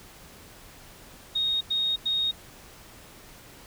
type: tone bursts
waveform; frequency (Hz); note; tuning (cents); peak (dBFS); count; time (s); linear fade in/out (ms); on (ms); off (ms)
sine; 3729; A#7; 0; -23; 3; 1.35-2.314; 10; 260; 92
effects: pink hiss -49 dBFS RMS until 3.66 s